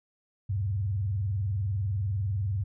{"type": "tone with vibrato", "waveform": "sine", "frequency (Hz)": 98.4, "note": "G2", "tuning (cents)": 7, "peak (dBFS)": -26, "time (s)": [0.49, 2.64], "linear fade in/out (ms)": 10, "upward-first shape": "sine", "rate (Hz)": 20, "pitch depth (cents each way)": 250, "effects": []}